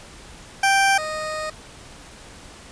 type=tone pair in turn; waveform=20% pulse; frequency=784 / 620 Hz; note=G5 / D#5; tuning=0 / -6 cents; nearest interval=major third; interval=406 cents; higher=first; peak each=-10 / -21 dBFS; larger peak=first; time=0.63-0.98 / 0.98-1.5 s; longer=second; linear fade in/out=5 ms; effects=pink hiss -43 dBFS RMS until 2.71 s + resampled to 22050 Hz